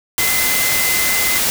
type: tone in noise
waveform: sine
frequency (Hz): 2049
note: C7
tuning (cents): -37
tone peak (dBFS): -20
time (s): 0.19-1.38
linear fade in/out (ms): 0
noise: white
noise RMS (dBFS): -17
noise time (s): 0.18-1.5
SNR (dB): -6
effects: none